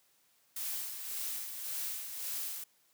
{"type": "noise with tremolo", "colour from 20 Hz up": "blue", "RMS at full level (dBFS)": -37, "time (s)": [0.56, 2.64], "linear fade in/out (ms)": 5, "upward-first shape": "sine", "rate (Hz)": 1.8, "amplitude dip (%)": 50, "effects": ["white hiss -70 dBFS RMS until 2.93 s", "high-pass 100 Hz 12 dB/octave"]}